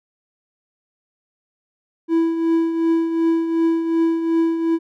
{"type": "tone with tremolo", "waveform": "triangle", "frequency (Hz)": 329.6, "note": "E4", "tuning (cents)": 0, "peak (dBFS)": -11, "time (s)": [2.08, 4.79], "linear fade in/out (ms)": 50, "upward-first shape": "triangle", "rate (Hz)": 2.7, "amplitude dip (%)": 60, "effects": []}